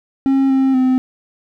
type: tone with pitch steps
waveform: triangle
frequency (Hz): 270.1 / 266.3 / 257.7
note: C#4 / C4 / C4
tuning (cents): -45 / +31 / -26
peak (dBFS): -9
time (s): 0.26-0.98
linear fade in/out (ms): 0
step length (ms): 240
effects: none